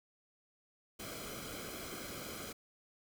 pink noise with comb filter, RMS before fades -45 dBFS, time 0.99-2.53 s, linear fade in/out 10 ms, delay 1.1 ms, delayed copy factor -0.7, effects none

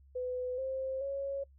sine tone with pitch steps, 502 / 528 / 552 Hz, B4 / C5 / C#5, +28 / +16 / -7 cents, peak -33 dBFS, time 0.15-1.44 s, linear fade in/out 10 ms, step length 430 ms, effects noise-tail reverb RT60 0.1 s tail -24 dB re dry + added 68 Hz sine -57 dBFS peak until 1.58 s

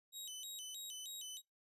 20% pulse tone with vibrato, 3387 Hz, G#7, 33 cents sharp, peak -40 dBFS, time 0.12-1.42 s, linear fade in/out 50 ms, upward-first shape square, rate 3.2 Hz, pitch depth 200 cents each way, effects noise-tail reverb RT60 0.2 s tail -25 dB re dry + resampled to 32000 Hz

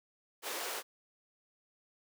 pink high-pass noise, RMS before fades -39 dBFS, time 0.42-0.83 s, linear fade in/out 50 ms, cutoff 410 Hz, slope 24 dB/octave, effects none

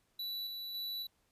square tone with tremolo, 3951 Hz, B7, in tune, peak -38 dBFS, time 0.19-1.07 s, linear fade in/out 5 ms, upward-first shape square, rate 1.8 Hz, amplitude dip 30%, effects pink hiss -75 dBFS RMS until 1.31 s + resampled to 32000 Hz

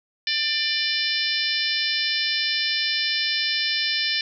harmonic tone with a mistuned harmonic, 594 Hz, D5, 20 cents sharp, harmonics 3 / 4 / 5 / 6 / 7 / 8 / 9, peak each -29 / -29 / -29 / -29 / -29 / -29 / -29 dBFS, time 0.27-4.21 s, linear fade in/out 2 ms, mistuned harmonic 8, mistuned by +30 cents, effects none

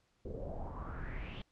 brown noise with low-pass filter sweep, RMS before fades -42 dBFS, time 0.25-1.42 s, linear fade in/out 5 ms, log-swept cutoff 410 to 3300 Hz, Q 5.6, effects pink hiss -75 dBFS RMS until 1.51 s + low-pass 7000 Hz 12 dB/octave

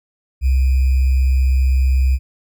sine tone with sample-and-hold, 65.41 Hz, C2, in tune, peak -11 dBFS, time 0.41-2.19 s, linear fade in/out 50 ms, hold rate 2450 Hz, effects none

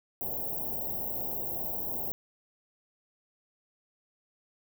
white band-stop noise, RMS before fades -34 dBFS, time 0.21-2.12 s, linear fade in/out 0 ms, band 840 to 14000 Hz, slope 48 dB/octave, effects none

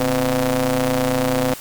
sawtooth ring-modulated tone, 123.47 Hz, B2, in tune, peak -10 dBFS, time 0-1.54 s, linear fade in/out 5 ms, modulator 385 Hz, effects white hiss -36 dBFS RMS until 1.6 s + Opus 48 kbps

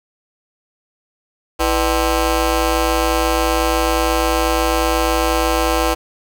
15% pulse ring-modulated tone, 274.1 Hz, C#4, 19 cents flat, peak -5 dBFS, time 1.59-5.95 s, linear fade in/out 20 ms, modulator 220 Hz, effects none

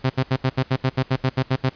sawtooth tone bursts, 130.81 Hz, C3, in tune, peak -13 dBFS, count 13, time 0.04-1.695 s, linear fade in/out 10 ms, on 59 ms, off 74 ms, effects pink hiss -49 dBFS RMS until 1.75 s + resampled to 11025 Hz

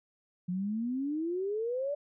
sine exponential sweep, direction up, 174.61 to 591 Hz, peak -30 dBFS, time 0.48-1.95 s, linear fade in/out 10 ms, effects none

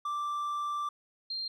triangle / sine tone pair in turn, 1174.7 / 4186 Hz, D6 / C8, 0 / 0 cents, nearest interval octave + minor seventh, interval 2200 cents, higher second, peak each -29 / -33 dBFS, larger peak first, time 0.05-0.89 / 1.3-1.48 s, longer first, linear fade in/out 5 ms, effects none

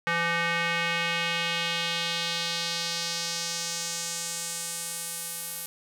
square tone with band-pass filter sweep, 169.3 Hz, E3, 46 cents sharp, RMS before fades -30 dBFS, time 0.07-5.66 s, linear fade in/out 0 ms, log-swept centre 1800 to 12000 Hz, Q 1.8, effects none

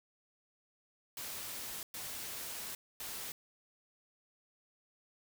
white noise bursts at uneven times, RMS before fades -43 dBFS, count 3, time 1.17-1.83 / 1.94-2.75 / 3-3.32 s, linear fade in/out 2 ms, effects none

